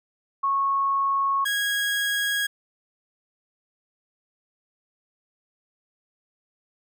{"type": "tone pair in turn", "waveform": ["sine", "30% pulse"], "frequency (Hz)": [1100, 1648.1], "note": ["C#6", "G#6"], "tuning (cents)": [-14, -14], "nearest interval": "perfect fifth", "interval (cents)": 700, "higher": "second", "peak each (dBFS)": -20, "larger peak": "neither", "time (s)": [[0.43, 1.45], [1.45, 2.47]], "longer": "neither", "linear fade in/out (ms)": 10, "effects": []}